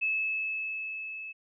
sine tone with level ramp, 2602 Hz, E7, 23 cents flat, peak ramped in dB -25 to -38 dBFS, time 0.01-1.33 s, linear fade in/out 20 ms, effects none

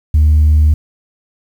sine tone, 76.2 Hz, D#2, 36 cents flat, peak -4 dBFS, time 0.14-0.74 s, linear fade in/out 5 ms, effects tanh soft clip ceiling -4 dBFS + 7-bit

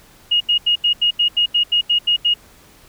sine tone bursts, 2870 Hz, F7, 47 cents sharp, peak -12 dBFS, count 12, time 0.31-2.341 s, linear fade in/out 10 ms, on 95 ms, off 81 ms, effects pink hiss -48 dBFS RMS until 2.88 s

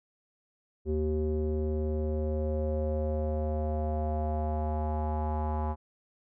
square tone with low-pass filter sweep, 76.8 Hz, D#2, 22 cents flat, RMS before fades -30 dBFS, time 0.85-5.76 s, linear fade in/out 50 ms, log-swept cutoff 380 to 920 Hz, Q 4.8, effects none

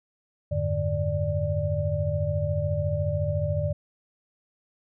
sine tone cluster, 87.8 / 101.8 / 147.2 / 587 Hz, F2 / G#2 / D3 / D5, +10 / -34 / +4 / -1 cents, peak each -29 dBFS, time 0.51-3.73 s, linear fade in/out 10 ms, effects none

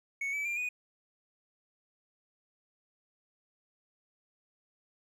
triangle tone with pitch steps, 2217 / 2299 / 2384 / 2473 Hz, C#7 / D7 / D7 / D#7, 0 / -37 / +25 / -11 cents, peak -30 dBFS, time 0.21-0.69 s, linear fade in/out 5 ms, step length 120 ms, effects none

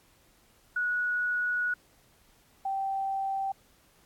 sine tone pair in turn, 1463 / 778.6 Hz, F#6 / G5, -20 / -12 cents, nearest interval major seventh, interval 1092 cents, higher first, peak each -26 / -28 dBFS, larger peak first, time 0.76-1.74 / 2.65-3.52 s, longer first, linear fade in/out 5 ms, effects pink hiss -63 dBFS RMS until 4.05 s + AAC 64 kbps

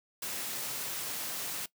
white high-pass noise, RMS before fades -37 dBFS, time 0.22-1.66 s, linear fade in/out 5 ms, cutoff 100 Hz, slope 96 dB/octave, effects noise-tail reverb RT60 0.1 s tail -20 dB re dry

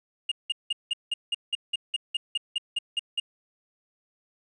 triangle tone bursts, 2841 Hz, F7, 29 cents sharp, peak -22 dBFS, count 15, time 0.29-3.2 s, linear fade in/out 5 ms, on 26 ms, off 180 ms, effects resampled to 24000 Hz + 10-bit

